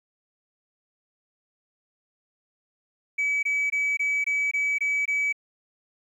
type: tone bursts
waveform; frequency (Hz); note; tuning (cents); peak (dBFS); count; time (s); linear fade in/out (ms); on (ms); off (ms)
sine; 2286; D7; -47; -20; 8; 3.18-5.327; 10; 250; 21
effects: tanh soft clip ceiling -20 dBFS + 10-bit